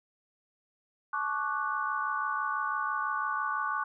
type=chord; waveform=sine; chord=D major seventh; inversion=second; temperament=equal with one note detuned; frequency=865.4 / 1108.7 / 1174.7 / 1480 Hz; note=A5 / C#6 / D6 / F#6; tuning=-29 / 0 / 0 / 0 cents; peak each=-38 / -33 / -34 / -34 dBFS; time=1.13-3.84 s; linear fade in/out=5 ms; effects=none